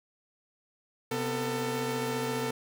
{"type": "tone cluster", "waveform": "sawtooth", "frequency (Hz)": [131, 247.3, 446.9], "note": ["C3", "B3", "A4"], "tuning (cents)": [2, 3, 27], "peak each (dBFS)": [-33, -31, -28], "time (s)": [1.11, 2.51], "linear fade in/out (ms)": 5, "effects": []}